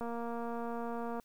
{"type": "click train", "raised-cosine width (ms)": 1, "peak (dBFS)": -27, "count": 279, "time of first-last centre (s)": [0.01, 1.198], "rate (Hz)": 234, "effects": ["white hiss -71 dBFS RMS until 1.24 s"]}